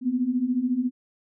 sine beating tone pair, 240.3 / 254.3 Hz, B3 / C4, -47 / -49 cents, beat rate 14 Hz, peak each -27 / -23 dBFS, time 0.01-0.91 s, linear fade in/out 50 ms, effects none

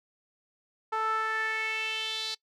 sawtooth tone with band-pass filter sweep, 440 Hz, A4, in tune, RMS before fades -31 dBFS, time 0.92-2.35 s, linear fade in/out 10 ms, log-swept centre 1100 to 4300 Hz, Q 4.4, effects noise-tail reverb RT60 0.1 s tail -23 dB re dry

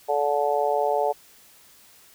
harmonic tone, 145 Hz, D3, 22 cents flat, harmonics 3 / 4 / 5 / 6, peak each -26 / -25 / -25 / -27 dBFS, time 0.08-1.13 s, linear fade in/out 20 ms, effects white hiss -53 dBFS RMS until 2.14 s

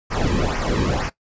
brown noise with flanger, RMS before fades -21 dBFS, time 0.1-1.1 s, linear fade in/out 20 ms, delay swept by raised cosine 0.25 to 1.45 ms, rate 2.1 Hz, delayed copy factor -0.75, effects noise-tail reverb RT60 0.1 s tail -17 dB re dry + resampled to 16000 Hz

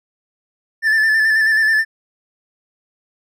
triangle tone with vibrato, 1760 Hz, A6, in tune, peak -10 dBFS, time 0.82-1.85 s, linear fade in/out 50 ms, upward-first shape square, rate 9.3 Hz, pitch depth 30 cents each way, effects none

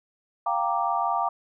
sine chord, G minor seventh, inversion third, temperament equal, 698.5 / 784 / 932.3 / 1174.7 Hz, F5 / G5 / Bb5 / D6, 0 / 0 / 0 / 0 cents, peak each -28 dBFS, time 0.46-1.29 s, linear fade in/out 5 ms, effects none

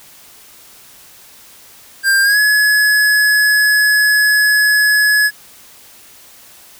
square tone with pitch glide, 1591 to 1695.4 Hz, G6 to G#6, +25 to +35 cents, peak -10 dBFS, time 2.03-5.31 s, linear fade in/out 50 ms, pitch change +110 cents, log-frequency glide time 2.22-2.39 s, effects white hiss -42 dBFS RMS until 6.79 s

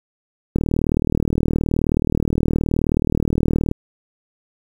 click train, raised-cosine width 3 ms, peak -5 dBFS, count 124, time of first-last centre 0.56-3.714 s, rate 39 Hz, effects 7-bit

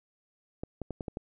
clicks, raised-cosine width 2 ms, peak -22 dBFS, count 6, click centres 0.635 / 0.817 / 0.907 / 1.008 / 1.082 / 1.171 s, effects none

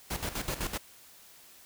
pink noise with tremolo, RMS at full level -33 dBFS, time 0.1-0.78 s, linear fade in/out 10 ms, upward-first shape square, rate 7.9 Hz, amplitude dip 70%, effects white hiss -55 dBFS RMS until 1.65 s

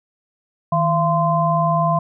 sine tone cluster, 159.3 / 682 / 1035 Hz, D#3 / F5 / C6, +41 / -41 / -19 cents, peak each -19 dBFS, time 0.72-1.99 s, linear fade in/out 5 ms, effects none

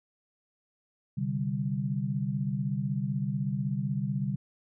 sine chord, C suspended second, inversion none, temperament equal, 130.81 / 146.83 / 196 Hz, C3 / D3 / G3, 0 / 0 / 0 cents, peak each -32 dBFS, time 1.17-4.36 s, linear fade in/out 10 ms, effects none

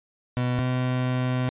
30% pulse tone pair in turn, 124.3 / 126.77 Hz, B2 / B2, +12 / +46 cents, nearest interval unison, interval 34 cents, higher second, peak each -20 dBFS, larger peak neither, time 0.37-0.59 / 0.59-1.49 s, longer second, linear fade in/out 0 ms, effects resampled to 8000 Hz

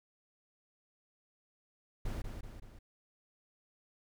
brown noise with echo, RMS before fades -37 dBFS, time 2.05-2.22 s, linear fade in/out 5 ms, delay 190 ms, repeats 3, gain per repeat -5 dB, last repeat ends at 2.79 s, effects none

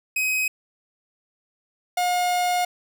45% pulse tone pair in turn, 2526 / 716.2 Hz, D#7 / F5, +26 / +43 cents, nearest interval octave + minor seventh, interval 2183 cents, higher first, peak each -21 / -20 dBFS, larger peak second, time 0.16-0.48 / 1.97-2.65 s, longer second, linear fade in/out 5 ms, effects none

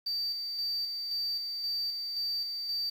sine tone with tremolo, 4635 Hz, D8, 24 cents flat, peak -27 dBFS, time 0.06-2.9 s, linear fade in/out 10 ms, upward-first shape square, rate 1.9 Hz, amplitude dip 45%, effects tanh soft clip ceiling -29 dBFS + 9-bit

